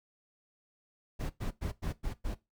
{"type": "noise bursts", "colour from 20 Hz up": "brown", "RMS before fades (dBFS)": -34, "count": 6, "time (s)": [1.19, 2.35], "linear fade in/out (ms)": 20, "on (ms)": 110, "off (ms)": 100, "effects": ["noise-tail reverb RT60 0.2 s tail -17 dB re dry"]}